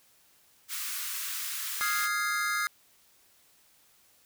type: high-pass noise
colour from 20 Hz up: white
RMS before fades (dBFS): -35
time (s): 0.68-2.09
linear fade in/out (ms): 50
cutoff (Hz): 1100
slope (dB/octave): 48
type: chord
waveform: square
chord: F minor seventh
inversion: third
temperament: equal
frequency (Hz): 1244.5 / 1396.9 / 1661.2 / 2093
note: Eb6 / F6 / Ab6 / C7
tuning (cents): 0 / 0 / 0 / 0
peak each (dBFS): -34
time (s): 1.81-2.67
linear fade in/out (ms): 0
effects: white hiss -63 dBFS RMS until 4.25 s